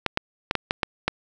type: clicks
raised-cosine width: 0.3 ms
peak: -5 dBFS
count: 7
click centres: 0.063 / 0.174 / 0.511 / 0.553 / 0.709 / 0.832 / 1.08 s
effects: none